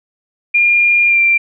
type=tone with pitch glide; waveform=sine; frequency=2409 to 2365 Hz; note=D7 to D7; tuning=+43 to +12 cents; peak=-8 dBFS; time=0.54-1.38 s; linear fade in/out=10 ms; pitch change=-31 cents; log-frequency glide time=1.05-1.2 s; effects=none